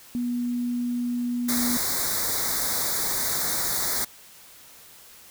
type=tone; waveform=sine; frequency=242.6 Hz; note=B3; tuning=31 cents flat; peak=-24 dBFS; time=0.15-1.77 s; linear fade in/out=0 ms
type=band-stop noise; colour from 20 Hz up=white; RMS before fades=-26 dBFS; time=1.48-4.05 s; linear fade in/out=10 ms; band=2200 to 3600 Hz; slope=96 dB/octave
effects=white hiss -49 dBFS RMS until 5.3 s